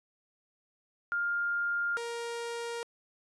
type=tone pair in turn; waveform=sine / sawtooth; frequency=1405 / 468.9 Hz; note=F6 / A#4; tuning=+10 / +10 cents; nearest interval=octave + perfect fifth; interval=1900 cents; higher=first; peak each=-28 / -31 dBFS; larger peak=first; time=1.12-1.97 / 1.97-2.83 s; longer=second; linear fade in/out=0 ms; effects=resampled to 24000 Hz